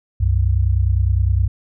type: tone pair together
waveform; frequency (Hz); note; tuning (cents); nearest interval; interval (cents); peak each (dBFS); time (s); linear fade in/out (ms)
sine; 65.41 / 95.18; C2 / F#2; 0 / +49; tritone; 649; -16; 0.2-1.48; 10
effects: none